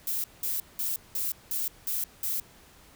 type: noise bursts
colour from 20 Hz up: violet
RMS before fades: -30 dBFS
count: 7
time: 0.07-2.4 s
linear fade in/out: 2 ms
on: 170 ms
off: 190 ms
effects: pink hiss -55 dBFS RMS until 2.95 s